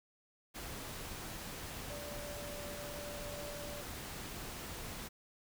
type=tone in noise; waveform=sine; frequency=583 Hz; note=D5; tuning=13 cents flat; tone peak=-46 dBFS; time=1.89-3.83 s; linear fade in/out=20 ms; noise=pink; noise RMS=-45 dBFS; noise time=0.54-5.09 s; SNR=-4 dB; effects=none